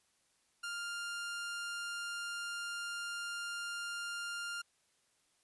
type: tone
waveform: sawtooth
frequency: 1400 Hz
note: F6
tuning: 4 cents sharp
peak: -35 dBFS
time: 0.63-4.62 s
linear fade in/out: 10 ms
effects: white hiss -74 dBFS RMS until 5.43 s + resampled to 24000 Hz